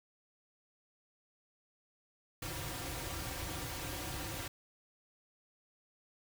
pink noise with comb filter, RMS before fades -41 dBFS, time 2.42-4.48 s, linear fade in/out 5 ms, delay 4.7 ms, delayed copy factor -0.9, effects none

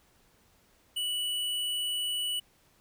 square tone, 2953 Hz, F#7, 4 cents flat, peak -30 dBFS, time 0.96-2.4 s, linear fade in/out 10 ms, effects pink hiss -65 dBFS RMS until 2.8 s

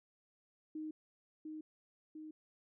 sine tone with echo, 310.5 Hz, D#4, 3 cents flat, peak -40 dBFS, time 0.75-0.91 s, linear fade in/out 5 ms, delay 700 ms, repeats 2, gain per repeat -3 dB, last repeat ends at 2.31 s, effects none

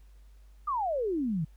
sine exponential sweep, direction down, 1244.5 to 147.4 Hz, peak -27 dBFS, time 0.67-1.45 s, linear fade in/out 10 ms, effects added 50 Hz sine -51 dBFS peak until 1.56 s + pink hiss -70 dBFS RMS until 1.56 s

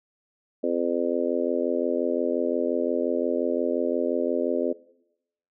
harmonic tone, 85.7 Hz, F2, 32 cents flat, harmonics 3 / 4 / 5 / 6 / 7, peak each -29 / -29 / -29 / -29 / -29 dBFS, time 0.63-4.73 s, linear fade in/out 10 ms, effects noise-tail reverb RT60 0.8 s tail -19 dB re dry

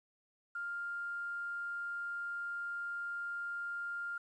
sine tone with quantisation, 1400 Hz, F6, 4 cents sharp, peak -37 dBFS, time 0.55-4.18 s, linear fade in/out 5 ms, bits 11, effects resampled to 22050 Hz

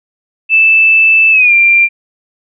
sine tone with pitch glide, 2637 to 2377 Hz, E7 to D7, 0 to +20 cents, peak -4 dBFS, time 0.49-1.89 s, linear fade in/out 50 ms, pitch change -180 cents, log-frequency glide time 1.31-1.53 s, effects none

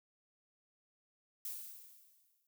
violet noise with exponential decay, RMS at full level -41 dBFS, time 1.45-2.47 s, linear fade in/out 1 ms, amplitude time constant 220 ms, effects none

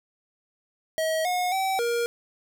square tone with pitch steps, 638 / 723 / 767 / 471.5 Hz, D#5 / F#5 / G5 / A#4, +43 / -40 / -38 / +20 cents, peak -24 dBFS, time 0.98-2.06 s, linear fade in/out 0 ms, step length 270 ms, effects none

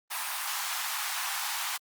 pink high-pass noise, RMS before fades -33 dBFS, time 0.1-1.78 s, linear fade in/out 20 ms, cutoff 800 Hz, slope 48 dB/octave, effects Opus 32 kbps

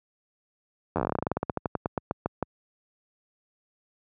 slowing click train, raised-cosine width 1 ms, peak -12 dBFS, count 26, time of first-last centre 0.96-2.427 s, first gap 11 ms, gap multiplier 1.12, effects high-pass 80 Hz 12 dB/octave

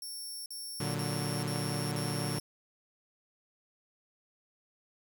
20% pulse tone bursts, 5460 Hz, F8, 40 cents flat, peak -34 dBFS, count 5, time 0.02-2.4 s, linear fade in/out 2 ms, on 440 ms, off 45 ms
sawtooth chord, Bb augmented, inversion none, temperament equal, 116.54 / 146.83 / 185 Hz, Bb2 / D3 / F#3, 0 / 0 / 0 cents, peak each -33 / -31 / -35 dBFS, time 0.8-2.39 s, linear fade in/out 5 ms
effects none

